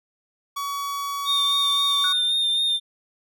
45% pulse tone, 1130 Hz, C#6, 33 cents sharp, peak -26 dBFS, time 0.56-2.13 s, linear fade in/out 10 ms
triangle tone with vibrato, 3634 Hz, A#7, 45 cents flat, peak -18 dBFS, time 1.25-2.8 s, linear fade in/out 50 ms, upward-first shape sine, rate 3.8 Hz, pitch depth 23 cents each way
sine tone with exponential decay, 1469 Hz, F#6, 13 cents flat, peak -24 dBFS, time 2.04-2.42 s, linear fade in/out 2 ms, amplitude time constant 82 ms
effects none

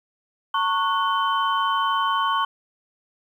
sine tone cluster, 906 / 1104 / 1470 / 3071 Hz, A#5 / C#6 / F#6 / G7, -50 / -7 / -12 / -36 cents, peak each -26 / -21 / -29 / -30 dBFS, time 0.54-2.45 s, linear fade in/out 5 ms, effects 9-bit

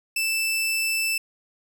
sawtooth tone, 2646 Hz, E7, 6 cents sharp, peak -19 dBFS, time 0.16-1.18 s, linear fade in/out 5 ms, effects none

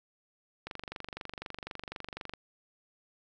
click train, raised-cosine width 0.3 ms, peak -23 dBFS, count 41, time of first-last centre 0.67-2.337 s, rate 24 Hz, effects none

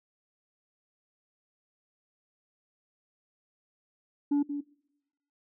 sine tone with echo, 287.6 Hz, D4, 36 cents flat, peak -20 dBFS, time 4.31-4.43 s, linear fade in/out 10 ms, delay 180 ms, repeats 1, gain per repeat -10 dB, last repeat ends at 4.61 s, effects noise-tail reverb RT60 1.0 s tail -25 dB re dry + tanh soft clip ceiling -22 dBFS

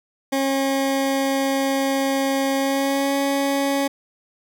20% pulse tone with pitch glide, 271.6 to 277.6 Hz, C#4 to C#4, -35 to +3 cents, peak -14 dBFS, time 0.32-3.88 s, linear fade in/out 10 ms, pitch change +38 cents, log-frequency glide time 2.57-3.16 s, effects none

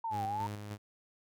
sine exponential two-way sweep, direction down then up, 932.3 to 767 to 932.3 Hz, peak -33 dBFS, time 0.04-0.47 s, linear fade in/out 5 ms, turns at 0.25 s
sawtooth tone with tremolo, 103.83 Hz, G#2, in tune, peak -34 dBFS, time 0.1-0.78 s, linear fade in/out 50 ms, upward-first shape square, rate 3.3 Hz, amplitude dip 40%
effects none

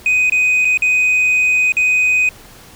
sine tone with dropouts, 2501 Hz, D#7, 8 cents sharp, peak -8 dBFS, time 0.06-2.29 s, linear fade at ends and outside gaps 2 ms, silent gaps 0.298-0.321 / 0.648-0.652 / 0.774-0.821 / 1.721-1.768 s, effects tanh soft clip ceiling -10 dBFS + pink hiss -41 dBFS RMS until 2.75 s

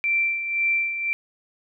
sine tone with tremolo, 2349 Hz, D7, in tune, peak -18 dBFS, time 0.04-1.13 s, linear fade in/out 0 ms, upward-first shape sine, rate 1.9 Hz, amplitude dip 60%, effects none

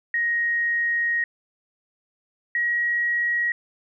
sine tone pair in turn, 1877 / 1902.1 Hz, A#6 / A#6, +11 / +34 cents, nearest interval unison, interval 23 cents, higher second, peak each -20 dBFS, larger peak neither, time 0.14-1.24 / 2.55-3.52 s, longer first, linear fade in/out 2 ms, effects none

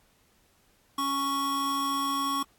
square tone pair together, 277.2 / 1108.8 Hz, C#4 / C#6, 0 / 0 cents, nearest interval 2 octaves, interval 2400 cents, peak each -34 / -28 dBFS, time 0.98-2.43 s, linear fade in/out 5 ms, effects pink hiss -65 dBFS RMS until 2.58 s + AAC 64 kbps

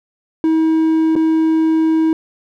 triangle tone with dropouts, 320 Hz, D#4, 49 cents sharp, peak -9 dBFS, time 0.44-2.13 s, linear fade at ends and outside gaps 1 ms, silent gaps 1.154-1.162 s, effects none

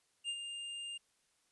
square tone with ADSR envelope, 2806 Hz, F7, 8 cents sharp, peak -35 dBFS, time 0.24-0.98 s, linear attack 49 ms, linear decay 62 ms, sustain -7 dB, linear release 12 ms, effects white hiss -75 dBFS RMS until 1.51 s + resampled to 24000 Hz

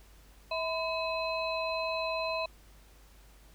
sine tone cluster, 648 / 1012 / 2566 / 4049 Hz, E5 / B5 / E7 / B7, -30 / +42 / -47 / +42 cents, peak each -33 / -36 / -37 / -40 dBFS, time 0.51-2.46 s, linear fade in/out 5 ms, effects added 50 Hz sine -55 dBFS peak until 3.54 s + pink hiss -61 dBFS RMS until 3.54 s

